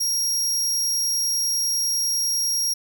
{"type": "tone", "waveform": "sawtooth", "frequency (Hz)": 5610, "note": "F8", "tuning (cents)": 7, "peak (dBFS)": -18, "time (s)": [0, 2.74], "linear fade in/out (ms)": 10, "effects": []}